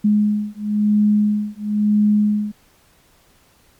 sine beating tone pair, 208.9 / 209.89 Hz, G#3 / G#3, +10 / +19 cents, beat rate 0.99 Hz, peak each -17 dBFS, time 0.04-2.52 s, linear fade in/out 10 ms, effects pink hiss -55 dBFS RMS until 3.79 s + MP3 96 kbps

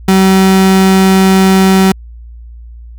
35% pulse tone, 190.4 Hz, F#3, 50 cents sharp, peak -3 dBFS, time 0.08-1.92 s, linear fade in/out 5 ms, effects added 58 Hz sine -28 dBFS peak until 2.98 s

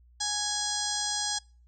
harmonic tone, 830.6 Hz, G#5, in tune, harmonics 1 / 2 / 4 / 5 / 6 / 7 / 8 / 9 / 10, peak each -37 / -39 / -36 / -37 / -34 / -35 / -39 / -38 / -40 dBFS, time 0.2-1.39 s, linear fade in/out 10 ms, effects noise-tail reverb RT60 0.4 s tail -26 dB re dry + added 60 Hz sine -55 dBFS peak until 1.67 s

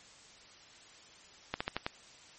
slowing click train, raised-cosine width 0.3 ms, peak -16 dBFS, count 5, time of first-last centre 1.54-1.865 s, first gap 65 ms, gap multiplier 1.15, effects white hiss -56 dBFS RMS until 2.38 s + MP3 32 kbps

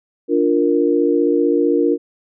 sine chord, Bb major, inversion first, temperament equal, 293.7 / 349.2 / 466.2 Hz, D4 / F4 / Bb4, 0 / 0 / 0 cents, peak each -17 dBFS, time 0.28-1.98 s, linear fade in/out 50 ms, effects none

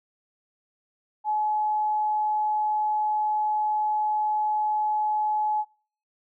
sine tone, 851 Hz, G#5, 42 cents sharp, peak -22 dBFS, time 1.24-5.65 s, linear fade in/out 50 ms, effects noise-tail reverb RT60 0.5 s tail -26 dB re dry

